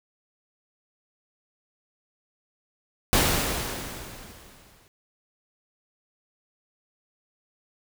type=noise with exponential decay; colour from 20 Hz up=pink; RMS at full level=-19 dBFS; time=3.13-4.88 s; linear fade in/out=0 ms; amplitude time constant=380 ms; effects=none